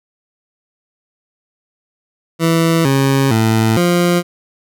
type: tone with pitch steps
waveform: 20% pulse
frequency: 164.9 / 136.3 / 111.4 / 175 Hz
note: E3 / C#3 / A2 / F3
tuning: +1 / -29 / +22 / +4 cents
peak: -6 dBFS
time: 2.39-4.23 s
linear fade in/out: 50 ms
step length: 460 ms
effects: none